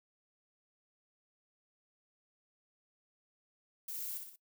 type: noise with echo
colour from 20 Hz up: violet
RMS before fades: -42 dBFS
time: 3.88-4.18 s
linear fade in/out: 5 ms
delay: 60 ms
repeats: 3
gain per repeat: -5 dB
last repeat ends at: 4.36 s
effects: noise-tail reverb RT60 0.1 s tail -19 dB re dry

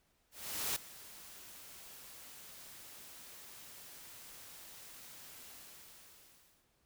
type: noise with ADSR envelope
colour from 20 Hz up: white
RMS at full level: -35 dBFS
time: 0.31-6.68 s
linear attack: 450 ms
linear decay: 5 ms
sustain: -18 dB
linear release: 1200 ms
effects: pink hiss -75 dBFS RMS until 6.85 s

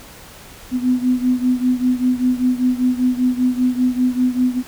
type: beating tone pair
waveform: sine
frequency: 250 / 255.1 Hz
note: B3 / C4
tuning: +21 / -44 cents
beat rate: 5.1 Hz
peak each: -16 / -19 dBFS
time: 0.71-4.63 s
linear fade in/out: 50 ms
effects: pink hiss -40 dBFS RMS until 4.67 s

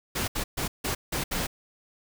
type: noise bursts at uneven times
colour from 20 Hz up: pink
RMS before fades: -29 dBFS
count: 6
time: 0.15-0.28 / 0.35-0.44 / 0.57-0.68 / 0.84-0.95 / 1.12-1.24 / 1.31-1.47 s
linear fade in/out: 10 ms
effects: none

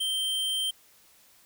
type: tone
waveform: square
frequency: 3136 Hz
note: G7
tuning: in tune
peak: -27 dBFS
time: 0-0.71 s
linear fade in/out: 10 ms
effects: white hiss -59 dBFS RMS until 1.45 s

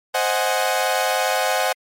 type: chord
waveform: sawtooth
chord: Ab dominant seventh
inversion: first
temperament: equal with one note detuned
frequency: 523.3 / 622.3 / 740 / 833 Hz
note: C5 / Eb5 / Gb5 / Ab5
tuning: 0 / 0 / 0 / +5 cents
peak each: -20 / -21 / -18 / -22 dBFS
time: 0.14-1.73 s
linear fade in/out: 10 ms
effects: MP3 64 kbps

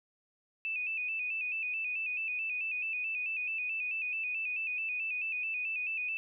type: tone with vibrato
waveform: sine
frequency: 2562 Hz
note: E7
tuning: 50 cents flat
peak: -32 dBFS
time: 0.65-6.17 s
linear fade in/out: 0 ms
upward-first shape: square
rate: 4.6 Hz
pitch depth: 55 cents each way
effects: none

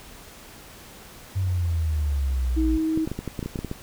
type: exponential sweep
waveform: sine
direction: down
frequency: 97 to 55.2 Hz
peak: -21 dBFS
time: 1.35-2.78 s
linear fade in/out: 20 ms
type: tone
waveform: sine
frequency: 318.3 Hz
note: D#4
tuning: 39 cents sharp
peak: -21 dBFS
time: 2.56-3.06 s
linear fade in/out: 20 ms
type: clicks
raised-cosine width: 3 ms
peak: -16 dBFS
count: 12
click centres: 2.975 / 3.075 / 3.116 / 3.19 / 3.277 / 3.392 / 3.428 / 3.46 / 3.558 / 3.59 / 3.647 / 3.714 s
effects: pink hiss -45 dBFS RMS until 3.82 s

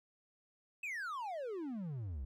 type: exponential sweep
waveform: triangle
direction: down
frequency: 2637 to 60.5 Hz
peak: -37 dBFS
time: 0.83-2.25 s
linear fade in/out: 5 ms
effects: none

